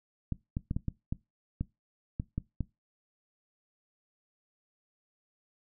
clicks, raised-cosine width 5 ms, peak -19 dBFS, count 10, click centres 0.323 / 0.569 / 0.711 / 0.765 / 0.883 / 1.125 / 1.61 / 2.199 / 2.38 / 2.607 s, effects noise-tail reverb RT60 0.2 s tail -20 dB re dry

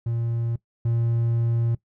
triangle tone pair in turn, 116.54 / 116.54 Hz, A#2 / A#2, 0 / 0 cents, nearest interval unison, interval 0 cents, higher neither, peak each -21 / -18 dBFS, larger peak second, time 0.06-0.56 / 0.85-1.75 s, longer second, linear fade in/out 5 ms, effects noise-tail reverb RT60 0.1 s tail -19 dB re dry

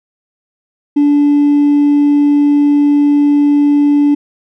triangle tone with hard clipping, 289.7 Hz, D4, 24 cents flat, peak -6 dBFS, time 0.96-4.15 s, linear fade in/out 10 ms, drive 2 dB, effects none

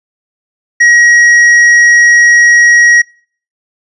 sine tone with hard clipping, 1900 Hz, A#6, 33 cents sharp, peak -4 dBFS, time 0.8-3.02 s, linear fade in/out 10 ms, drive 5 dB, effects noise-tail reverb RT60 0.5 s tail -26 dB re dry + resampled to 24000 Hz

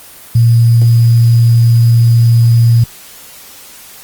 sine tone with sample-and-hold, 116.54 Hz, A#2, in tune, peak -4 dBFS, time 0.35-2.84 s, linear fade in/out 5 ms, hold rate 4900 Hz, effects white hiss -35 dBFS RMS until 4.03 s + Opus 24 kbps

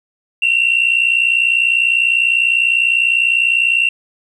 sine tone pair together, 2705 / 2765 Hz, E7 / F7, +44 / -18 cents, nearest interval unison, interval 38 cents, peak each -13 dBFS, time 0.42-3.89 s, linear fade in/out 5 ms, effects tanh soft clip ceiling -5 dBFS + 8-bit

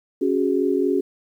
sine chord, C# suspended fourth, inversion none, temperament equal with one note detuned, 277.2 / 370 / 414.1 Hz, C#4 / F#4 / G#4, 0 / 0 / -5 cents, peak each -22 / -21 / -23 dBFS, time 0.21-1.01 s, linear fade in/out 10 ms, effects 9-bit

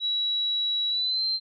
sine tone with pitch glide, 3900 to 4130 Hz, B7 to C8, -23 to -23 cents, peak -23 dBFS, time 0-1.4 s, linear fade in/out 50 ms, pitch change +100 cents, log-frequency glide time 0.89-1.24 s, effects MP3 64 kbps

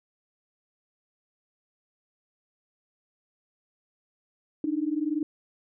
sine tone pair together, 293.9 / 314.5 Hz, D4 / D#4, +1 / +19 cents, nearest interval minor second, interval 118 cents, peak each -28 dBFS, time 4.64-5.23 s, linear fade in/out 2 ms, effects none

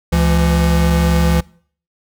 square tone pair together, 70.93 / 168.7 Hz, C#2 / E3, +40 / +40 cents, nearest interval octave + minor third, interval 1500 cents, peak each -15 dBFS, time 0.12-1.41 s, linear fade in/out 10 ms, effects noise-tail reverb RT60 0.5 s tail -23 dB re dry

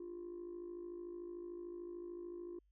sine tone with amplitude modulation, 348.6 Hz, F4, 3 cents flat, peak -40 dBFS, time 0-2.59 s, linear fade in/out 5 ms, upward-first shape sine, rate 53.5 Hz, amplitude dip 70%, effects tanh soft clip ceiling -41 dBFS + added 50 Hz sine -70 dBFS peak until 2.71 s

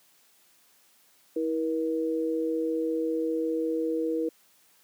sine tone pair together, 323.3 / 478 Hz, E4 / A#4, -34 / +43 cents, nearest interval perfect fifth, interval 677 cents, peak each -28 dBFS, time 1.36-4.29 s, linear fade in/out 5 ms, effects white hiss -62 dBFS RMS until 4.83 s + high-pass 150 Hz 12 dB/octave

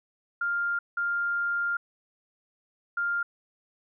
sine tone bursts at uneven times, 1400 Hz, F6, 4 cents sharp, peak -25 dBFS, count 3, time 0.41-0.79 / 0.97-1.77 / 2.97-3.23 s, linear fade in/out 5 ms, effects none

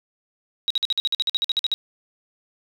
sine tone bursts, 3829 Hz, A#7, 46 cents sharp, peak -18 dBFS, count 15, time 0.68-1.74 s, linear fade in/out 0 ms, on 24 ms, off 50 ms, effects 8-bit

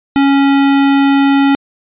square tone, 277.2 Hz, C#4, in tune, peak -8 dBFS, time 0.16-1.55 s, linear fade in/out 0 ms, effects resampled to 8000 Hz

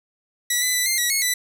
10% pulse tone with pitch steps, 1951 / 2004 / 1984 / 2103 / 1934 / 2182 / 1984 Hz, B6 / B6 / B6 / C7 / B6 / C#7 / B6, -22 / +25 / +7 / +8 / -37 / -28 / +7 cents, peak -10 dBFS, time 0.5-1.34 s, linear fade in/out 5 ms, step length 120 ms, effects none

